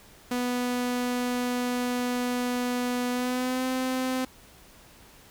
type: tone with pitch glide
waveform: sawtooth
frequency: 246.6 to 257.8 Hz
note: B3 to C4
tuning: -2 to -26 cents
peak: -22 dBFS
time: 0.31-4.25 s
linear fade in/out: 5 ms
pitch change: +76 cents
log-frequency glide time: 3.11-3.66 s
effects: pink hiss -53 dBFS RMS until 5.3 s